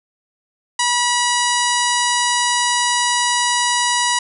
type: harmonic tone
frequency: 970 Hz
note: B5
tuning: 31 cents flat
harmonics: 1 / 2 / 3 / 4 / 5 / 6 / 7 / 8 / 9 / 10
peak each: -19 / -22 / -24 / -25 / -26 / -27 / -27 / -28 / -29 / -29 dBFS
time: 0.79-4.19 s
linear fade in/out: 5 ms
effects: none

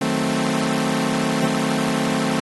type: chord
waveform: sawtooth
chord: D# diminished seventh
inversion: none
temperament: equal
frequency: 155.56 / 185 / 220 / 261.6 Hz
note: D#3 / F#3 / A3 / C4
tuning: 0 / 0 / 0 / 0 cents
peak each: -23 / -24 / -19 / -19 dBFS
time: 0.01-2.4 s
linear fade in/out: 5 ms
effects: AAC 32 kbps

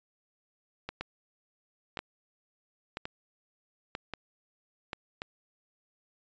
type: two click trains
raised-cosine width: 0.3 ms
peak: -19 / -20 dBFS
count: 5 / 5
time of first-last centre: 1.01-4.932 / 0.89-5.219 s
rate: 1.02 / 0.924 Hz
effects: resampled to 16000 Hz

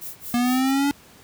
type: noise with tremolo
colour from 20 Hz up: violet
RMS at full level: -33 dBFS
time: 0.01-0.72 s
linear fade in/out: 10 ms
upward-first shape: sine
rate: 4.4 Hz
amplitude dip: 100%
type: linear sweep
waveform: square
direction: up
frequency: 238.4 to 286.3 Hz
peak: -19 dBFS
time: 0.34-0.91 s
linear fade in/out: 0 ms
effects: pink hiss -50 dBFS RMS until 1.23 s + high-pass 60 Hz 12 dB/octave

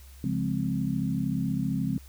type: chord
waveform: sine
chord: Db major seventh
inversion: none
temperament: equal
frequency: 138.59 / 174.61 / 207.7 / 261.6 Hz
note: Db3 / F3 / Ab3 / C4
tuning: 0 / 0 / 0 / 0 cents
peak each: -31 dBFS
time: 0.24-1.98 s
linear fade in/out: 2 ms
effects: added 67 Hz sine -46 dBFS peak until 2.08 s + white hiss -56 dBFS RMS until 2.08 s

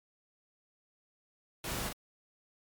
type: noise with echo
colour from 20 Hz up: pink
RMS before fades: -38 dBFS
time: 1.64-1.89 s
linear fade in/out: 2 ms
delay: 38 ms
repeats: 1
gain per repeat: -3 dB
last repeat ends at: 1.928 s
effects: MP3 96 kbps

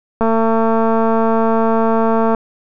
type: click train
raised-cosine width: 1 ms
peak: -3 dBFS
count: 482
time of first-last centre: 0.21-2.348 s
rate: 225 Hz
effects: none

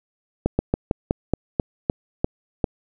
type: slowing click train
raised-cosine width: 2 ms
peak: -5 dBFS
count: 10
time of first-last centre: 0.46-2.642 s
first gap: 130 ms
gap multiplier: 1.15
effects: none

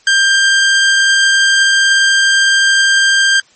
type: tone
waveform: sawtooth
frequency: 1588 Hz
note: G6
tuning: 22 cents sharp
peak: -4 dBFS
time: 0.07-3.4 s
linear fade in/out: 2 ms
effects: white hiss -49 dBFS RMS until 3.55 s + MP3 32 kbps

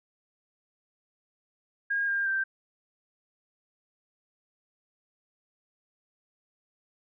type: tone with pitch steps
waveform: sine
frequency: 1626 / 1603 / 1568 Hz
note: G#6 / G6 / G6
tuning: -37 / +38 / 0 cents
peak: -25 dBFS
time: 1.9-2.44 s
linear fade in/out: 10 ms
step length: 180 ms
effects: none

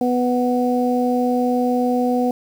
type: harmonic tone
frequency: 247.4 Hz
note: B3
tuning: 3 cents sharp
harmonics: 1 / 2 / 3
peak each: -18 / -21 / -23 dBFS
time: 0.01-2.31 s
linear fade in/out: 2 ms
effects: 7-bit

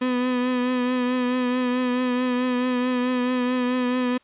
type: tone with vibrato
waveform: 35% pulse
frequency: 250.2 Hz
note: B3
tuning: 23 cents sharp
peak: -19 dBFS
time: 0.01-4.18 s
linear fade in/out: 10 ms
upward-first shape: triangle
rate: 4.6 Hz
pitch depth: 34 cents each way
effects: white hiss -59 dBFS RMS until 4.23 s + resampled to 8000 Hz

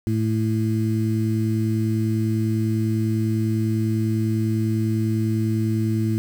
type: harmonic tone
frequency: 110 Hz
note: A2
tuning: in tune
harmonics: 1 / 2 / 3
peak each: -21 / -24 / -26 dBFS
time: 0.07-6.18 s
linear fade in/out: 0 ms
effects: 7-bit

